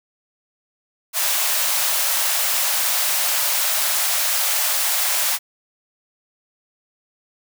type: high-pass noise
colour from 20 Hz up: white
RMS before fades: -20 dBFS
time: 1.13-5.39 s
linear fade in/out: 50 ms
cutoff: 540 Hz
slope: 96 dB/octave
effects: none